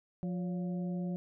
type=harmonic tone with a mistuned harmonic; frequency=177.6 Hz; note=F3; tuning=29 cents sharp; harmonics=1 / 2 / 3 / 4; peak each=-33 / -45 / -47 / -53 dBFS; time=0.23-1.16 s; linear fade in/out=0 ms; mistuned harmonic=3; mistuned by=+86 cents; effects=none